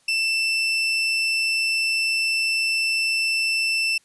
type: tone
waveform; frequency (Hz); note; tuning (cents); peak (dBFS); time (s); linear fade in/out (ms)
30% pulse; 2666; E7; +19; -17; 0.08-3.98; 5
effects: white hiss -61 dBFS RMS until 4.04 s + resampled to 24000 Hz